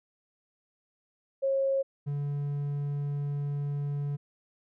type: tone pair in turn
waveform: sine / triangle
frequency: 542 / 143.56 Hz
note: C#5 / D3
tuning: -39 / -39 cents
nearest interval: octave + major seventh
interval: 2300 cents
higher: first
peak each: -24 / -27 dBFS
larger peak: first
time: 1.42-1.83 / 2.06-4.17 s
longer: second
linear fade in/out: 20 ms
effects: none